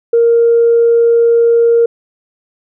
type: tone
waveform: sine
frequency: 466.2 Hz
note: A#4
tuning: in tune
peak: -5 dBFS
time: 0.13-1.86 s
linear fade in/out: 5 ms
effects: tanh soft clip ceiling -1 dBFS